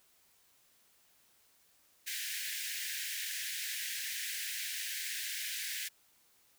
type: high-pass noise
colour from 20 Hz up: pink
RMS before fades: -39 dBFS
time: 2.06-5.89 s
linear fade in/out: 20 ms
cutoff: 1600 Hz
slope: 96 dB/octave
effects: white hiss -68 dBFS RMS until 6.58 s